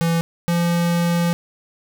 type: tone pair in turn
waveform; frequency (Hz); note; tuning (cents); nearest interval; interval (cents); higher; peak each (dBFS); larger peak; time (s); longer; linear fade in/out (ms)
square; 167.1 / 171.6; E3 / F3; +24 / -30; unison; 46; second; -17 / -17; neither; 0.01-0.21 / 0.48-1.33; second; 0
effects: none